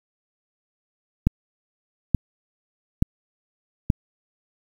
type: click train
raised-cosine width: 5 ms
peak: -4 dBFS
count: 4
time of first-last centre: 1.27-3.902 s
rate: 1.14 Hz
effects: 7-bit